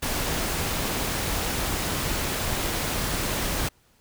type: noise with amplitude modulation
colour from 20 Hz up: pink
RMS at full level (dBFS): -26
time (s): 0.02-3.69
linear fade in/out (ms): 10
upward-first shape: sine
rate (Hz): 246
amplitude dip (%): 25
effects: pink hiss -62 dBFS RMS until 4 s